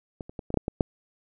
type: clicks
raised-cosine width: 2 ms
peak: -22 / -28 / -21 / -22 / -11 / -9 / -14 / -7 dBFS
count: 8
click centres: 0.208 / 0.295 / 0.392 / 0.504 / 0.542 / 0.573 / 0.681 / 0.808 s
effects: none